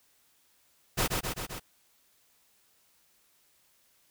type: noise with echo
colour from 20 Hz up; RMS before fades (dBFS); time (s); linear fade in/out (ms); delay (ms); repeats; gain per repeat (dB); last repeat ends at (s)
pink; -27; 0.97-1.08; 20; 130; 4; -3; 1.6
effects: white hiss -67 dBFS RMS until 4.1 s